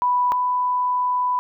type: tone pair in turn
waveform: sine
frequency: 987.8 / 994.1 Hz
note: B5 / B5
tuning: 0 / +11 cents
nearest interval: unison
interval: 11 cents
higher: second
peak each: -16 / -18 dBFS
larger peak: first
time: 0.02-0.32 / 0.32-1.39 s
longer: second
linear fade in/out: 0 ms
effects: none